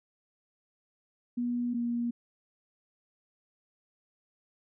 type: tone pair in turn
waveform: sine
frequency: 242 / 237.6 Hz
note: B3 / A#3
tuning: -35 / +33 cents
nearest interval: unison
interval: 32 cents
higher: first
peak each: -28 dBFS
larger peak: neither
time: 1.37-1.74 / 1.74-2.11 s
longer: neither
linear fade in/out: 10 ms
effects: none